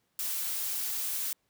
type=noise; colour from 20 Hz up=blue; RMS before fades=-33 dBFS; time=0.19-1.33 s; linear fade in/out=2 ms; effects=pink hiss -75 dBFS RMS until 1.49 s + high-pass 80 Hz 12 dB/octave